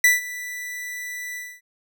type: tone with ADSR envelope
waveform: 45% pulse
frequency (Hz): 1975.5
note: B6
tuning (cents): 0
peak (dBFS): -11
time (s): 0.04-1.61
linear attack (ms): 4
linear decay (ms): 160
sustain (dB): -19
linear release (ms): 250
effects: none